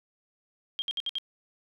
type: tone bursts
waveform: sine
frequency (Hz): 3214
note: G7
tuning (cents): +43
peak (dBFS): -28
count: 5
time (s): 0.79-1.184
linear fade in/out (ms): 0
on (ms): 30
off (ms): 61
effects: none